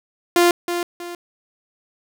sawtooth tone with echo, 348.3 Hz, F4, 5 cents flat, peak -8 dBFS, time 0.36-0.51 s, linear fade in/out 2 ms, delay 320 ms, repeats 2, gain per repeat -9 dB, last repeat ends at 1.15 s, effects none

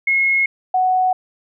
sine tone pair in turn, 2166 / 741.9 Hz, C#7 / F#5, -41 / +4 cents, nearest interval octave + perfect fifth, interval 1855 cents, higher first, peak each -13 dBFS, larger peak neither, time 0.07-0.46 / 0.74-1.13 s, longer neither, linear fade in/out 5 ms, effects none

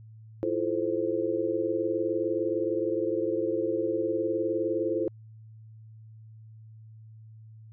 sine chord, F major seventh, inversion third, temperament equal with one note detuned, 329.6 / 349.2 / 436.2 / 523.3 Hz, E4 / F4 / A4 / C5, 0 / 0 / -15 / 0 cents, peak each -31 dBFS, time 0.43-5.08 s, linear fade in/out 0 ms, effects added 110 Hz sine -46 dBFS peak until 7.72 s

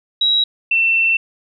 sine tone pair in turn, 3861 / 2689 Hz, B7 / E7, -40 / +34 cents, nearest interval tritone, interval 626 cents, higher first, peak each -12 dBFS, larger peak neither, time 0.21-0.44 / 0.71-1.17 s, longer second, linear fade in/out 5 ms, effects none

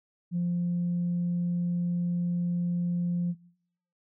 sine tone, 174.61 Hz, F3, in tune, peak -24 dBFS, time 0.31-3.35 s, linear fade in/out 50 ms, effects noise-tail reverb RT60 0.7 s tail -23 dB re dry + tanh soft clip ceiling -22 dBFS

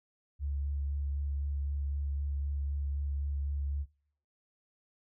sine tone with vibrato, 70.8 Hz, C#2, 37 cents sharp, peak -31 dBFS, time 0.39-3.86 s, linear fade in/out 50 ms, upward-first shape sine, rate 3.9 Hz, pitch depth 16 cents each way, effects noise-tail reverb RT60 0.6 s tail -22 dB re dry

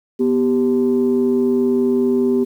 sine tone pair together, 246.7 / 391.6 Hz, B3 / G4, -2 / -2 cents, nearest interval minor sixth, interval 800 cents, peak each -15 dBFS, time 0.19-2.45 s, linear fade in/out 20 ms, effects tanh soft clip ceiling -8 dBFS + 8-bit

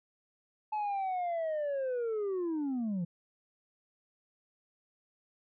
sine linear sweep, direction down, 863 to 165 Hz, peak -28 dBFS, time 0.72-3.05 s, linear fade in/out 10 ms, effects tanh soft clip ceiling -30 dBFS

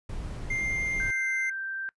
brown noise, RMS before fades -36 dBFS, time 0.09-1.11 s, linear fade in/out 5 ms
triangle tone with pitch glide, 2103 to 2082 Hz, C7 to C7, +8 to -9 cents, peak -26 dBFS, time 0.5-1.5 s, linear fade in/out 5 ms, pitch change -17 cents, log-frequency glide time 0.96-1.29 s
sine tone, 1568 Hz, G6, in tune, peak -31 dBFS, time 1-1.89 s, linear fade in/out 0 ms
effects noise-tail reverb RT60 0.1 s tail -22 dB re dry + resampled to 24000 Hz

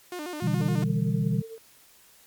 sawtooth tone with vibrato, 328.3 Hz, E4, 7 cents flat, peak -29 dBFS, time 0.12-0.84 s, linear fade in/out 2 ms, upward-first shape square, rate 7.1 Hz, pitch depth 150 cents each way
sine chord, E minor seventh, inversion second, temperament just, 123.61 / 148.33 / 164.81 / 197.78 Hz, B2 / D3 / E3 / G3, +2 / +18 / 0 / +16 cents, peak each -28 dBFS, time 0.42-1.42 s, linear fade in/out 10 ms
sine tone with tremolo, 449.7 Hz, A4, 38 cents sharp, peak -36 dBFS, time 0.6-1.58 s, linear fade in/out 0 ms, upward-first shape sine, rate 11 Hz, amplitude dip 60%
effects white hiss -56 dBFS RMS until 2.26 s + MP3 96 kbps

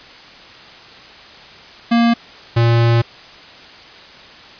square tone pair in turn, 233.7 / 116.85 Hz, A#3 / A#2, +5 / +5 cents, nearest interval octave, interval 1200 cents, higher first, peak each -11 dBFS, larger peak neither, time 1.91-2.14 / 2.56-3.02 s, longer second, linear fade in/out 10 ms, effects white hiss -39 dBFS RMS until 4.59 s + resampled to 11025 Hz

